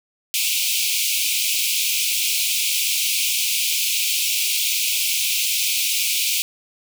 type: high-pass noise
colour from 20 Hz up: pink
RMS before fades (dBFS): -21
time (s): 0.34-6.42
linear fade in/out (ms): 0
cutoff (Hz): 2300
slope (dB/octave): 96
effects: none